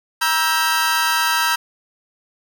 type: chord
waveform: sawtooth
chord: E diminished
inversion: second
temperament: just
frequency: 949.3 / 1318.5 / 1582.2 Hz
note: Bb5 / E6 / G6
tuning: +31 / 0 / +16 cents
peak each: -17 dBFS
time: 0.21-1.56 s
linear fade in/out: 10 ms
effects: none